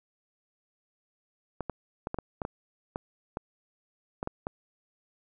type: clicks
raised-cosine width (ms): 1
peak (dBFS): -18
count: 12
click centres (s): 1.607 / 1.697 / 2.071 / 2.144 / 2.187 / 2.418 / 2.451 / 2.959 / 3.371 / 4.229 / 4.274 / 4.469
effects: none